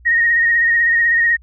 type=tone with vibrato; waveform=sine; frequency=1864.7 Hz; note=A#6; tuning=in tune; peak=-11 dBFS; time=0.05-1.37 s; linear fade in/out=20 ms; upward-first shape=sine; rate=16 Hz; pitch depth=30 cents each way; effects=added 60 Hz sine -42 dBFS peak until 1.42 s